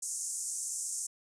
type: band-pass noise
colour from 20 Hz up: white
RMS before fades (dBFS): -37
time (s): 0.02-1.07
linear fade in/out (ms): 10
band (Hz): 6200 to 9300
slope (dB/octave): 48
effects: none